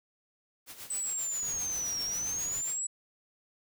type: noise with tremolo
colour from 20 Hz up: white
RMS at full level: -43 dBFS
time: 0.66-2.8 s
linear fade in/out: 50 ms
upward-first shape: sine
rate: 7.5 Hz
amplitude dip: 70%
type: linear two-way sweep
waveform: sine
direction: down then up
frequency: 8070 to 5490 to 7880 Hz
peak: -31 dBFS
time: 0.9-2.87 s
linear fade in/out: 5 ms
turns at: 2.02 s
type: noise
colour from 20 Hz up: pink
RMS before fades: -48 dBFS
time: 1.42-2.61 s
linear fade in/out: 2 ms
effects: none